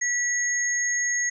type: tone pair together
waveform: sine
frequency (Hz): 1951 / 6551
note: B6 / G#8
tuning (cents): -22 / -25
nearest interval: octave + major sixth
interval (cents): 2097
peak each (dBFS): -25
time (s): 0.01-1.3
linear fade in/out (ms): 10
effects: none